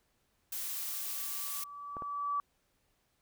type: noise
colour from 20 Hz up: blue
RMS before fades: -38 dBFS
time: 0.52-1.64 s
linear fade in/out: 5 ms
type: tone with exponential growth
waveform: sine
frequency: 1151 Hz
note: D6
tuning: 35 cents flat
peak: -29 dBFS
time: 0.6-2.4 s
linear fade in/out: 1 ms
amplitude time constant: 390 ms
type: clicks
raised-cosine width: 1 ms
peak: -29 dBFS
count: 2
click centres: 1.968 / 2.022 s
effects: pink hiss -75 dBFS RMS until 3.21 s